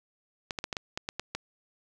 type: clicks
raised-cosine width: 0.2 ms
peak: -15 dBFS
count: 9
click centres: 0.508 / 0.588 / 0.641 / 0.728 / 0.768 / 0.975 / 1.089 / 1.196 / 1.35 s
effects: none